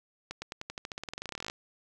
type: accelerating click train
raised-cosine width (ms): 0.2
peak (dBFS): -20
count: 25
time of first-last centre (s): 0.31-1.499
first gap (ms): 110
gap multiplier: 0.92
effects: none